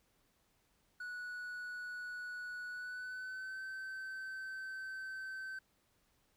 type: tone with pitch glide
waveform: triangle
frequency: 1471 to 1541.5 Hz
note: F#6 to G6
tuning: -11 to -29 cents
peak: -40 dBFS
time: 1-5.59 s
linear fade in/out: 5 ms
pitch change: +82 cents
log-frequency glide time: 2.7-3.62 s
effects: pink hiss -75 dBFS RMS until 6.36 s